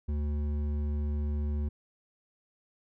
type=tone with hard clipping; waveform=sine; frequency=73.8 Hz; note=D2; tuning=9 cents sharp; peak=-30 dBFS; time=0.08-1.69 s; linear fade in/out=10 ms; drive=9 dB; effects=none